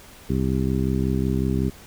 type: harmonic tone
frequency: 65.41 Hz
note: C2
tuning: in tune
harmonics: 1 / 2 / 3 / 4 / 5 / 6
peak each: -26 / -25 / -25 / -28 / -31 / -30 dBFS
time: 0.29-1.7 s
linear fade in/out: 10 ms
effects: pink hiss -46 dBFS RMS until 1.86 s